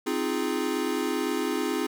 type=chord; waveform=square; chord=F minor seventh; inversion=second; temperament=equal; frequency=261.6 / 311.1 / 349.2 / 415.3 Hz; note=C4 / Eb4 / F4 / Ab4; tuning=0 / 0 / 0 / 0 cents; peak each=-32 dBFS; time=0.06-1.87 s; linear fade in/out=10 ms; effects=none